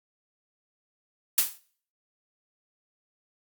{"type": "noise with exponential decay", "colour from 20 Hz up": "blue", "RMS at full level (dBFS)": -17, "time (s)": [1.38, 1.58], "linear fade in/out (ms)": 2, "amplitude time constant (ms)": 43, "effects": ["noise-tail reverb RT60 0.5 s tail -20 dB re dry", "Opus 48 kbps"]}